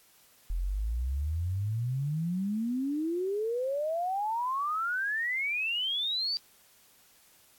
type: exponential sweep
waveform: sine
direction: up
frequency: 40.72 to 4699 Hz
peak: -28 dBFS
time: 0.5-6.37 s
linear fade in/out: 0 ms
effects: white hiss -61 dBFS RMS until 7.58 s + AAC 64 kbps